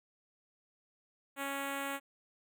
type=tone with notch filter; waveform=5% pulse; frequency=277.2 Hz; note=C#4; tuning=in tune; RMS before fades=-38 dBFS; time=1.36-2 s; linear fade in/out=50 ms; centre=4700 Hz; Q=0.69; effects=none